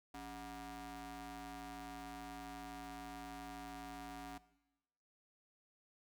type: ring-modulated tone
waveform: sawtooth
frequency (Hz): 226.2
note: A3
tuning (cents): +48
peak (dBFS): -40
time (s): 0.14-4.38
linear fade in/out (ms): 5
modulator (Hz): 506
effects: noise-tail reverb RT60 1.0 s tail -18 dB re dry